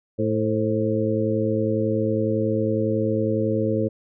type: harmonic tone with a mistuned harmonic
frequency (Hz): 110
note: A2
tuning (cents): 0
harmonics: 1 / 2 / 3 / 4 / 5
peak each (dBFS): -26 / -26 / -26 / -26 / -26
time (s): 0.18-3.89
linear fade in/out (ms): 20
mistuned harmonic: 5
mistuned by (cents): -58
effects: none